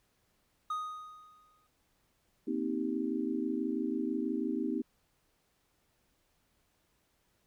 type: tone with exponential decay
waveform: triangle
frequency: 1244.5 Hz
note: D#6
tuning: in tune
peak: -29 dBFS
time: 0.7-1.67 s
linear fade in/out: 5 ms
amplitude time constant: 210 ms
type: chord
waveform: sine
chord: C minor seventh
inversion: third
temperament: just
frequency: 235.5 / 261.6 / 314 / 392.4 Hz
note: Bb3 / C4 / Eb4 / G4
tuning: +18 / 0 / +16 / +2 cents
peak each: -37 / -35 / -35 / -39 dBFS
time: 2.47-4.82 s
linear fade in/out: 10 ms
effects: pink hiss -74 dBFS RMS until 7.46 s